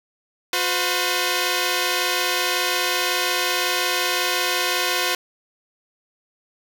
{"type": "tone pair together", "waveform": "5% pulse", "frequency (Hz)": [360, 509.1], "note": ["F#4", "C5"], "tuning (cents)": [-47, -47], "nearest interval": "tritone", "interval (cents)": 600, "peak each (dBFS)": -11, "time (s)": [0.53, 5.15], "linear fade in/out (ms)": 2, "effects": []}